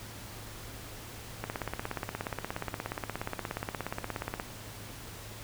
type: click train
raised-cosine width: 0.5 ms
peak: -18 dBFS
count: 51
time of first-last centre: 1.44-4.399 s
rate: 16.9 Hz
effects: added 107 Hz sine -49 dBFS peak until 5.43 s + pink hiss -46 dBFS RMS until 5.43 s